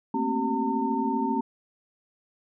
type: tone cluster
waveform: sine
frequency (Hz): 220.5 / 233.3 / 268.3 / 382.5 / 908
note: A3 / A#3 / C4 / G4 / A#5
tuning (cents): +4 / +2 / +44 / -42 / -46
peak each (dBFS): -35 / -30 / -28 / -33 / -28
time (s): 0.14-1.41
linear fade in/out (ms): 5
effects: none